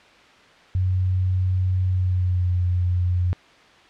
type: tone with pitch glide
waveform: sine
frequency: 92.5 to 89.45 Hz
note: F#2 to F2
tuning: 0 to +42 cents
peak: -18 dBFS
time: 0.75-3.33 s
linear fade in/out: 0 ms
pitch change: -58 cents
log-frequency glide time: 1.88-2.56 s
effects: white hiss -50 dBFS RMS until 3.89 s + low-pass 3000 Hz 12 dB/octave